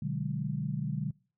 sine chord, G# half-diminished seventh, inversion first, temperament just, 124.59 / 149.51 / 186.89 / 207.7 Hz, B2 / D3 / F#3 / G#3, +16 / +31 / +18 / 0 cents, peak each -37 / -33 / -37 / -39 dBFS, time 0.02-1.11 s, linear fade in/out 5 ms, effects noise-tail reverb RT60 0.4 s tail -24 dB re dry

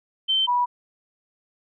sine tone pair in turn, 3100 / 976.4 Hz, G7 / B5, -20 / -20 cents, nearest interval octave + minor sixth, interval 2000 cents, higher first, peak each -18 dBFS, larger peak neither, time 0.28-0.47 / 0.47-0.66 s, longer neither, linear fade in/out 20 ms, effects none

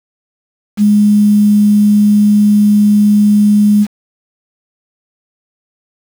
sine tone with quantisation, 207.7 Hz, G#3, in tune, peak -5 dBFS, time 0.77-3.87 s, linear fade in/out 50 ms, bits 5, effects none

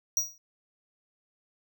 square tone with exponential decay, 5760 Hz, F#8, 47 cents flat, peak -21 dBFS, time 0.17-0.38 s, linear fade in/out 1 ms, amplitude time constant 45 ms, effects none

